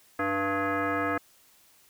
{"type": "tone with frequency modulation", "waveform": "sine", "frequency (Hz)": 488.6, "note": "B4", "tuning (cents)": -19, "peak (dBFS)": -25, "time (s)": [0.19, 1.18], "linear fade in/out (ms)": 5, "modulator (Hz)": 392, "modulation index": 3.5, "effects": ["white hiss -60 dBFS RMS until 1.89 s"]}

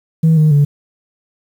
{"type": "tone with pitch steps", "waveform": "sine", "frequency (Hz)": [161.2, 154.2, 144.4], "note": ["E3", "D#3", "D3"], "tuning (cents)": [-38, -15, -29], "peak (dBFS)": -5, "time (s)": [0.23, 0.65], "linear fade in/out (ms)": 10, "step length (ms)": 140, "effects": ["tanh soft clip ceiling -5 dBFS", "7-bit"]}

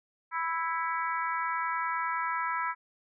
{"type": "harmonic tone with a mistuned harmonic", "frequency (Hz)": 329.6, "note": "E4", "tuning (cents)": 0, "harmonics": [3, 4, 5, 6, 7], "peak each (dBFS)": [-32, -33, -37, -39, -42], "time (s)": [0.31, 2.75], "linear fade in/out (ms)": 50, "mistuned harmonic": 7, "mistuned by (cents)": -36, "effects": []}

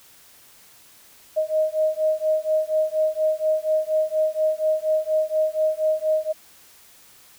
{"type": "beating tone pair", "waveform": "sine", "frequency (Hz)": [622, 626.2], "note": ["D#5", "D#5"], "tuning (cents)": [-1, 11], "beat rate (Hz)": 4.2, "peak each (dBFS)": -22, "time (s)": [1.36, 6.33], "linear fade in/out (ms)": 20, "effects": ["white hiss -51 dBFS RMS until 7.38 s"]}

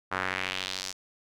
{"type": "tone with band-pass filter sweep", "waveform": "sawtooth", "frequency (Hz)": 93.7, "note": "F#2", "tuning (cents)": 22, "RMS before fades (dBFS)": -33, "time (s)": [0.11, 0.93], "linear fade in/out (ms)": 20, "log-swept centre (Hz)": [1300, 6000], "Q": 1.9, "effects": []}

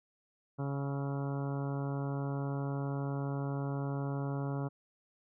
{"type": "harmonic tone with a mistuned harmonic", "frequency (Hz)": 139.4, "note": "C#3", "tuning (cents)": 10, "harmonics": [1, 2, 3, 4, 5, 6, 7, 8, 9, 10], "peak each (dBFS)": [-34, -40, -44, -46, -48, -50, -51, -52, -53, -54], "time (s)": [0.58, 4.69], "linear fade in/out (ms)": 20, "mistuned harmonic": 9, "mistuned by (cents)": 46, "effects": []}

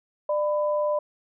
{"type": "tone pair together", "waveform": "sine", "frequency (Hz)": [596.9, 1000], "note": ["D5", "B5"], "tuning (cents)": [28, 21], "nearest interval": "major sixth", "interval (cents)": 893, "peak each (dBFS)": [-22, -30], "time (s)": [0.29, 0.99], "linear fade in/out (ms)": 5, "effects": []}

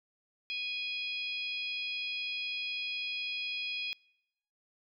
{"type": "harmonic tone", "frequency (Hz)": 828, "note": "G#5", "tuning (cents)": -5, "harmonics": [3, 4, 5, 6], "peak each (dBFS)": [-36, -39, -46, -45], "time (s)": [0.5, 3.93], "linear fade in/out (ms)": 0, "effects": ["noise-tail reverb RT60 0.9 s tail -26 dB re dry"]}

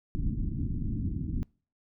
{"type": "low-pass noise", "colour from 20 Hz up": "pink", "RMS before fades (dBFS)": -31, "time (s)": [0.15, 1.43], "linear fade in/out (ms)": 0, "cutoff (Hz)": 290, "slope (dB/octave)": 48, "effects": ["noise-tail reverb RT60 0.4 s tail -26 dB re dry"]}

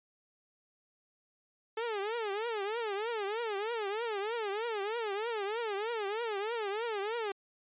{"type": "tone with vibrato", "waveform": "sawtooth", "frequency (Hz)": 431.8, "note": "A4", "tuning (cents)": -33, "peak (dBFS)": -29, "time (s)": [1.77, 7.32], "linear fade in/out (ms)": 5, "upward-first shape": "triangle", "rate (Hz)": 3.2, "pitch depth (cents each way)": 200, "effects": ["resampled to 8000 Hz"]}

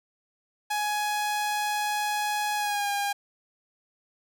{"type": "tone with pitch glide", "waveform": "sawtooth", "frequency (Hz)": [837, 808.5], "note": ["G#5", "G#5"], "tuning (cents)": [13, -47], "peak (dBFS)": -22, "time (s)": [0.7, 3.13], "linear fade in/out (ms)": 10, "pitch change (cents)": -60, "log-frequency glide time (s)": [2.56, 2.9], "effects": []}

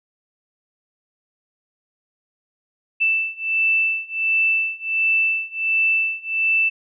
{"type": "beating tone pair", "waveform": "sine", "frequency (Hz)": [2651, 2652.4], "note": ["E7", "E7"], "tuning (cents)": [9, 10], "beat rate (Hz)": 1.4, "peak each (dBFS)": [-21, -20], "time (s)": [3, 6.7], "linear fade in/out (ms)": 20, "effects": []}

